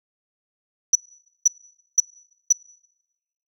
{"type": "tone bursts", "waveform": "sine", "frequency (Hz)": 5920, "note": "F#8", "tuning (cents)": 0, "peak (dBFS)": -9, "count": 4, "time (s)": [0.93, 2.526], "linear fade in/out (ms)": 5, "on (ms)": 24, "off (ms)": 500, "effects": ["noise-tail reverb RT60 1.0 s tail -25 dB re dry", "tanh soft clip ceiling -8 dBFS"]}